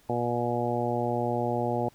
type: harmonic tone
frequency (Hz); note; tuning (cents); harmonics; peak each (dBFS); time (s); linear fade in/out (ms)
120; B2; -49; 1 / 2 / 3 / 4 / 5 / 6 / 7; -33 / -33 / -33 / -33 / -33 / -33 / -33; 0.09-1.89; 5
effects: pink hiss -60 dBFS RMS until 1.94 s